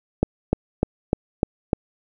click train, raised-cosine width 2 ms, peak -4 dBFS, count 6, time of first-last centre 0.23-1.732 s, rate 3.33 Hz, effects none

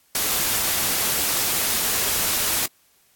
white noise, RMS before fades -22 dBFS, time 0.15-2.66 s, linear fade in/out 2 ms, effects white hiss -60 dBFS RMS until 3.15 s + AAC 64 kbps

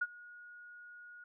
sine tone with ADSR envelope, 1445 Hz, F#6, 41 cents flat, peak -28 dBFS, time 0.01-1.24 s, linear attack 9 ms, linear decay 42 ms, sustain -22 dB, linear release 4 ms, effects none

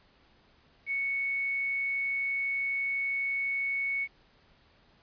sine tone with quantisation, 2217 Hz, C#7, in tune, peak -28 dBFS, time 0.86-4.08 s, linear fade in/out 50 ms, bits 8, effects pink hiss -63 dBFS RMS until 5.02 s + resampled to 11025 Hz

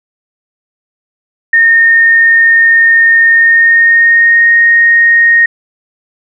sine tone with pitch glide, 1834 to 1859.6 Hz, A#6 to A#6, -29 to -5 cents, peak -3 dBFS, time 1.53-5.46 s, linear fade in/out 5 ms, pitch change +24 cents, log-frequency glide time 3.28-4.51 s, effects none

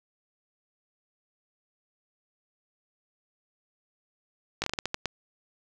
slowing click train, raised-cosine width 0.2 ms, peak -11 dBFS, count 9, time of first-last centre 4.62-5.057 s, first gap 19 ms, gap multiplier 1.29, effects none

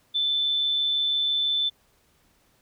sine tone with amplitude modulation, 3520 Hz, A7, in tune, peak -20 dBFS, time 0.14-1.7 s, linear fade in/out 20 ms, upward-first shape sine, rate 146 Hz, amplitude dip 30%, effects pink hiss -64 dBFS RMS until 2.61 s

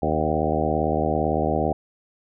harmonic tone with a mistuned harmonic, 77.78 Hz, D#2, in tune, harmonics 1 / 2 / 3 / 4 / 5 / 6 / 7 / 8 / 9 / 10, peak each -29 / -29 / -29 / -29 / -29 / -29 / -29 / -29 / -29 / -29 dBFS, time 0.02-1.73 s, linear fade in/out 5 ms, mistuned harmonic 9, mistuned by +24 cents, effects none

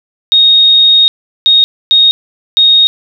sine tone bursts at uneven times, 3729 Hz, A#7, in tune, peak -3 dBFS, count 4, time 0.32-1.08 / 1.46-1.64 / 1.91-2.11 / 2.57-2.87 s, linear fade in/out 0 ms, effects none

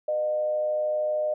sine tone with frequency modulation, 610 Hz, D#5, 34 cents flat, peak -23 dBFS, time 0.08-1.34 s, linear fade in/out 5 ms, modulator 113 Hz, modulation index 0.32, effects none

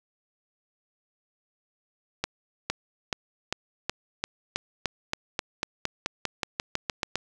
accelerating click train, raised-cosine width 0.2 ms, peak -9 dBFS, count 20, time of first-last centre 2.24-7.156 s, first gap 460 ms, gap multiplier 0.93, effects none

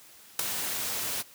white noise with ADSR envelope, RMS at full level -22 dBFS, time 0.39-1.23 s, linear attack 4 ms, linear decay 5 ms, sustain -10 dB, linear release 22 ms, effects white hiss -53 dBFS RMS until 1.34 s + high-pass 80 Hz 12 dB/octave

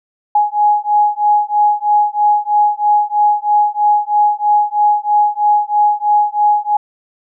sine beating tone pair, 833 / 836.1 Hz, G#5 / G#5, +5 / +11 cents, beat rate 3.1 Hz, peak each -13 dBFS, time 0.35-6.77 s, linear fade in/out 5 ms, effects none

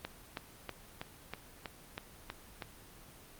click train, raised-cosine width 0.3 ms, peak -22 dBFS, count 9, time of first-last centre 0.05-2.622 s, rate 3.11 Hz, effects pink hiss -55 dBFS RMS until 3.39 s + Opus 24 kbps

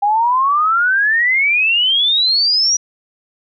sine exponential sweep, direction up, 800 to 5850 Hz, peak -11 dBFS, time 0.02-2.77 s, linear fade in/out 10 ms, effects none

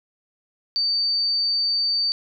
sine tone, 4596 Hz, D8, 38 cents flat, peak -19 dBFS, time 0.76-2.12 s, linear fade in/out 0 ms, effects none

